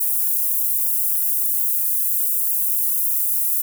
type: high-pass noise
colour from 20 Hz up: pink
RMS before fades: -20 dBFS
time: 0-3.62 s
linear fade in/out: 10 ms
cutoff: 12000 Hz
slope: 24 dB/octave
effects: none